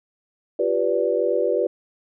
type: chord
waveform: sine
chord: G dominant seventh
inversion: third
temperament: equal with one note detuned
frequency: 349.2 / 392 / 493.9 / 581.6 Hz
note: F4 / G4 / B4 / D5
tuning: 0 / 0 / 0 / -17 cents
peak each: -26 / -24 / -22 / -24 dBFS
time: 0.59-1.67 s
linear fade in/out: 5 ms
effects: none